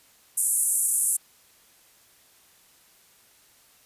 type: band-pass noise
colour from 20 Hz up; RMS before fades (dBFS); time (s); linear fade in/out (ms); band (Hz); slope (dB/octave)
white; -24; 0.37-1.17; 10; 8200 to 11000; 48
effects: white hiss -58 dBFS RMS until 3.85 s + resampled to 32000 Hz